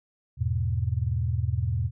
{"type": "chord", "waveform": "sine", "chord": "E major", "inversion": "none", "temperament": "equal", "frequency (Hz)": [82.41, 103.83, 123.47], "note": ["E2", "G#2", "B2"], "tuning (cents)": [0, 0, 0], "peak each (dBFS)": -28, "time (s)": [0.37, 1.91], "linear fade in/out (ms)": 50, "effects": []}